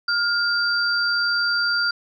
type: tone pair together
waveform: sine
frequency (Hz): 1412 / 4681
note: F6 / D8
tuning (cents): +19 / -7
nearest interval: octave + major sixth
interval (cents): 2074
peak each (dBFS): -20 / -23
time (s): 0.08-1.91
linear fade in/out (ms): 5
effects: none